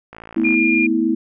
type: click train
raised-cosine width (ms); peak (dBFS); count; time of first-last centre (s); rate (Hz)
0.5; -21; 24; 0.13-0.542; 55.8
type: chord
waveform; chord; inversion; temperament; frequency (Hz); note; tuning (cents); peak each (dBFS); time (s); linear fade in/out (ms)
sine; A suspended second; none; equal with one note detuned; 220 / 246.9 / 324.5; A3 / B3 / E4; 0 / 0 / -27; -22 / -20 / -17; 0.36-1.15; 10
type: tone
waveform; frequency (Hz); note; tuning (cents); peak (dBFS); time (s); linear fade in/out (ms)
sine; 2411; D7; +45; -16; 0.44-0.87; 10
effects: none